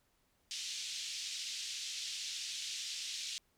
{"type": "band-pass noise", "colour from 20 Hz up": "pink", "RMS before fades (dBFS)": -42, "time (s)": [0.51, 3.38], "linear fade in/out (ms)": 0, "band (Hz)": [3000, 6900], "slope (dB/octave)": 24, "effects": ["pink hiss -75 dBFS RMS until 3.57 s"]}